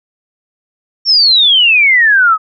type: exponential sweep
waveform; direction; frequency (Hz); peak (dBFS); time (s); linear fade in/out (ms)
sine; down; 5540 to 1244.5; -5; 1.05-2.38; 50
effects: none